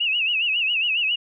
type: tone with vibrato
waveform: sine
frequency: 2726 Hz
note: F7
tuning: 43 cents flat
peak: -19 dBFS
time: 0-1.16 s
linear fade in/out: 10 ms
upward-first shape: sine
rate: 7.3 Hz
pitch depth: 130 cents each way
effects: none